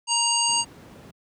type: harmonic tone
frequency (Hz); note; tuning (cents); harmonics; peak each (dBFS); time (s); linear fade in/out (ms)
937; A#5; +9; 1 / 3 / 5 / 7 / 9; -26 / -26 / -26 / -26 / -26; 0.07-0.65; 50
type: noise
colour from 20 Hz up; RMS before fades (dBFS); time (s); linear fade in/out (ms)
brown; -38; 0.48-1.11; 5
effects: high-pass 150 Hz 12 dB/octave